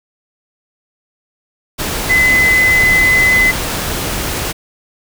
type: tone in noise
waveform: sine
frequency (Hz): 2026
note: B6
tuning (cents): +44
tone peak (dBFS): -8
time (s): 2.09-3.52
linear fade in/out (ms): 20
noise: pink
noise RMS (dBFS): -19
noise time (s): 1.78-4.53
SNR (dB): +8
effects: none